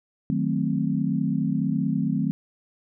sine chord, D# diminished seventh, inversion none, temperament equal, 155.56 / 185 / 220 / 261.6 Hz, D#3 / F#3 / A3 / C4, 0 / 0 / 0 / 0 cents, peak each -27 dBFS, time 0.3-2.31 s, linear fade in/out 0 ms, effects none

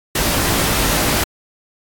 pink noise with comb filter, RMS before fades -17 dBFS, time 0.15-1.24 s, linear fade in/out 5 ms, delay 18 ms, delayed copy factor +0.7, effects AAC 64 kbps

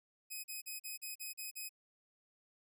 5% pulse tone bursts, 2525 Hz, D#7, 25 cents sharp, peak -33 dBFS, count 8, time 0.3-1.693 s, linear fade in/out 20 ms, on 140 ms, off 39 ms, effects none

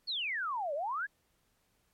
sine exponential two-way sweep, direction down then up, 4528 to 550 to 1748 Hz, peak -32 dBFS, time 0.07-1.07 s, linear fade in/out 20 ms, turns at 0.74 s, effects pink hiss -74 dBFS RMS until 1.93 s + MP3 64 kbps

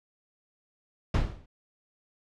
brown noise with exponential decay, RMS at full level -18 dBFS, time 1.14-1.46 s, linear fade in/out 5 ms, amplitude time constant 69 ms, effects low-pass 5000 Hz 12 dB/octave

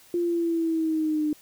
sine linear sweep, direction down, 349.2 to 300 Hz, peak -22 dBFS, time 0.14-1.33 s, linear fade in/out 2 ms, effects white hiss -54 dBFS RMS until 1.41 s

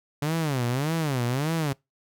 sawtooth tone with vibrato, 140.6 Hz, C#3, 25 cents sharp, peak -20 dBFS, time 0.22-1.73 s, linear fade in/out 5 ms, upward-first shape sine, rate 1.7 Hz, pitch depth 280 cents each way, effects noise-tail reverb RT60 0.2 s tail -24 dB re dry

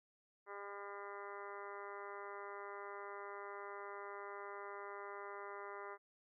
harmonic tone, 201.3 Hz, G3, 46 cents sharp, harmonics 2 / 3 / 4 / 5 / 6 / 7 / 8 / 9 / 10, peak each -51 / -56 / -56 / -53 / -53 / -56 / -63 / -60 / -59 dBFS, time 0.46-5.98 s, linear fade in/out 50 ms, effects none

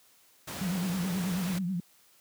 pink noise, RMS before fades -38 dBFS, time 0.47-1.59 s, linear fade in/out 10 ms
sine tone with vibrato, 182.1 Hz, F#3, 27 cents flat, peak -28 dBFS, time 0.61-1.8 s, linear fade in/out 2 ms, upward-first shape triangle, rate 9.3 Hz, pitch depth 140 cents each way
effects white hiss -62 dBFS RMS until 2.2 s + high-pass 100 Hz 12 dB/octave

